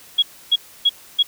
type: tone bursts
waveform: sine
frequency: 3322 Hz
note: G#7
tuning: in tune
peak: -11 dBFS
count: 4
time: 0.18-1.23 s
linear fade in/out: 10 ms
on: 45 ms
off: 290 ms
effects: white hiss -45 dBFS RMS until 1.27 s